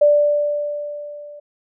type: tone with level ramp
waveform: sine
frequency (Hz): 587.3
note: D5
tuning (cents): 0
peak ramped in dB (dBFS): -8 to -35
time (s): 0.01-1.4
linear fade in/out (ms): 10
effects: none